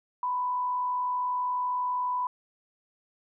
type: tone with frequency modulation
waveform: sine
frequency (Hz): 994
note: B5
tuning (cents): +11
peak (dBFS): -26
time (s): 0.23-2.27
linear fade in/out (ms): 2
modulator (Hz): 52.1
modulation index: 0.26
effects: none